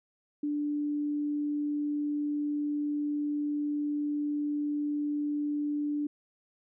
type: tone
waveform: sine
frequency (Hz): 293.9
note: D4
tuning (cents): +1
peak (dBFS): -28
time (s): 0.43-6.07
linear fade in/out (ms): 5
effects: none